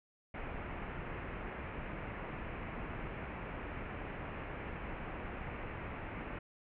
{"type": "low-pass noise", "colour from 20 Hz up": "pink", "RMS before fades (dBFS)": -43, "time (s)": [0.34, 6.39], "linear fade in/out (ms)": 5, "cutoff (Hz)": 2600, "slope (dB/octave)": 48, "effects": []}